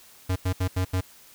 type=tone bursts at uneven times; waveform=square; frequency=92.4 Hz; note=F#2; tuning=2 cents flat; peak=-23 dBFS; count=5; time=0.29-0.36 / 0.45-0.53 / 0.6-0.68 / 0.76-0.85 / 0.93-1.01 s; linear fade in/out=10 ms; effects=white hiss -52 dBFS RMS until 1.34 s